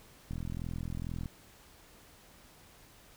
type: click train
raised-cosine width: 5 ms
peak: -26 dBFS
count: 41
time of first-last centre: 0.31-1.258 s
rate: 42.2 Hz
effects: pink hiss -58 dBFS RMS until 3.16 s